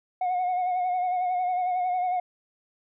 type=tone with vibrato; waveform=sine; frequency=727 Hz; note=F#5; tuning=31 cents flat; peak=-21 dBFS; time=0.21-2.2 s; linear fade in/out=5 ms; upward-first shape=sine; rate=11 Hz; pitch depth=38 cents each way; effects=tanh soft clip ceiling -22 dBFS